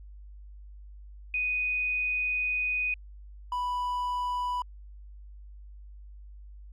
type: tone pair in turn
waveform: sine / triangle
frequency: 2489 / 987.8 Hz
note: D#7 / B5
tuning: 0 / 0 cents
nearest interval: octave + major third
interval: 1600 cents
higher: first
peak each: -26 dBFS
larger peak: neither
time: 1.34-2.94 / 3.52-4.62 s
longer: first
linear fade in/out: 2 ms
effects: added 50 Hz sine -44 dBFS peak until 6.72 s